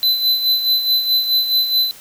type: tone with tremolo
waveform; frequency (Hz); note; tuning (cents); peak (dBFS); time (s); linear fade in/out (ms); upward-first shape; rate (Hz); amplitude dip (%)
square; 4023; B7; +31; -12; 0.03-1.91; 0; sine; 4.7; 60
effects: white hiss -41 dBFS RMS until 2 s